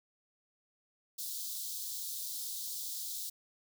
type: high-pass noise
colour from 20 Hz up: white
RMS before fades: -40 dBFS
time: 1.18-3.3 s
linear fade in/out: 10 ms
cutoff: 3600 Hz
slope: 48 dB/octave
effects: none